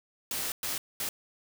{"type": "noise bursts at uneven times", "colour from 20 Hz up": "white", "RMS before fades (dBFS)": -33, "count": 3, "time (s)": [[0.31, 0.52], [0.63, 0.78], [1, 1.09]], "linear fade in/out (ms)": 2, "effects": []}